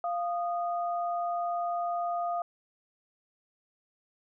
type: tone pair together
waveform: sine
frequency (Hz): 696 / 1234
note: F5 / D#6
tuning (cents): -6 / -15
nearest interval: minor seventh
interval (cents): 991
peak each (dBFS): -29 / -36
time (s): 0.04-2.42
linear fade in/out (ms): 2
effects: none